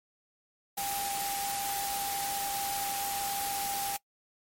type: tone in noise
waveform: sine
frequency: 797 Hz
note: G5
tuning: 28 cents sharp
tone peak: -33 dBFS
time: 0.77-3.97 s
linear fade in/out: 10 ms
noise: white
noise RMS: -35 dBFS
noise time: 0.77-3.97 s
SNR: -1 dB
effects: noise-tail reverb RT60 0.1 s tail -22 dB re dry + MP3 64 kbps